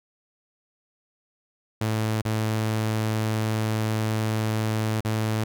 sawtooth tone with dropouts, 109.4 Hz, A2, 9 cents flat, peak -19 dBFS, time 1.81-5.44 s, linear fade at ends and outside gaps 5 ms, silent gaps 2.217-2.251 / 5.007-5.048 s, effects none

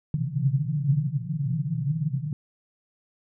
pink band-pass noise, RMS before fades -26 dBFS, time 0.14-2.33 s, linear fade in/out 2 ms, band 130 to 160 Hz, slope 96 dB/octave, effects none

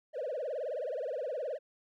triangle tone with vibrato, 554.4 Hz, C#5, in tune, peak -30 dBFS, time 0.13-1.59 s, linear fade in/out 50 ms, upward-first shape triangle, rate 19 Hz, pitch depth 300 cents each way, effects tanh soft clip ceiling -30 dBFS

